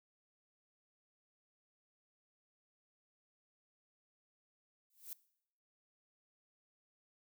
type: noise with exponential growth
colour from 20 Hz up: violet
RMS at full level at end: -42 dBFS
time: 4.9-5.13 s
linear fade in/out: 2 ms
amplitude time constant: 50 ms
effects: noise-tail reverb RT60 0.7 s tail -20 dB re dry